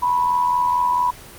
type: tone with amplitude modulation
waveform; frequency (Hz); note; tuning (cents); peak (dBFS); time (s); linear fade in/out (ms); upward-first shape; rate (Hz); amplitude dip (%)
sine; 984; B5; -7; -13; 0.02-1.11; 10; sine; 84.5; 55
effects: pink hiss -40 dBFS RMS until 1.38 s + Opus 24 kbps